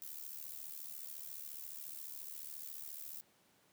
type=noise with amplitude modulation; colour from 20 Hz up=violet; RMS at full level=-44 dBFS; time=0.02-3.21 s; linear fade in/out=0 ms; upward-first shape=sine; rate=74.3 Hz; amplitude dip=80%; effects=pink hiss -70 dBFS RMS until 3.72 s + high-pass 150 Hz 12 dB/octave